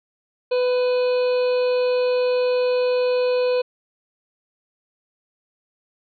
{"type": "harmonic tone with a mistuned harmonic", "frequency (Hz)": 498.8, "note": "B4", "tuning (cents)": 17, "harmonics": [1, 2, 3, 5, 6, 7, 8, 9], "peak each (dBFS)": [-17, -33, -39, -34, -44, -46, -41, -38], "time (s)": [0.51, 3.62], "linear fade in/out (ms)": 10, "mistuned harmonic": 9, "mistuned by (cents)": -68, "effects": []}